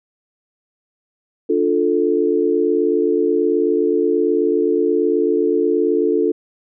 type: chord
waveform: sine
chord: D minor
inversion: none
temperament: just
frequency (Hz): 293.7 / 352.4 / 440.5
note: D4 / F4 / A4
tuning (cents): 0 / +16 / +2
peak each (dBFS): -20 / -18 / -17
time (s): 1.49-6.32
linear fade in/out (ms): 10
effects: none